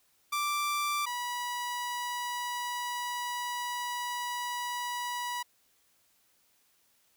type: tone pair in turn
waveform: sawtooth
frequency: 1174.7 / 974.2 Hz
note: D6 / B5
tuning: 0 / -24 cents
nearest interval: minor third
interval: 324 cents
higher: first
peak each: -25 / -29 dBFS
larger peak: first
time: 0.32-1.06 / 1.06-5.43 s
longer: second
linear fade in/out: 10 ms
effects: white hiss -69 dBFS RMS until 7.16 s